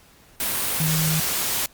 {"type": "tone in noise", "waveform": "sine", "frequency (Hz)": 158.1, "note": "D#3", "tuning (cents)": 28, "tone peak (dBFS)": -21, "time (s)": [0.8, 1.2], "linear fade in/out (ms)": 2, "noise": "white", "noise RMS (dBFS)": -24, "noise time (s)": [0.4, 1.66], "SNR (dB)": 0, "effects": ["pink hiss -53 dBFS RMS until 1.73 s", "Opus 48 kbps"]}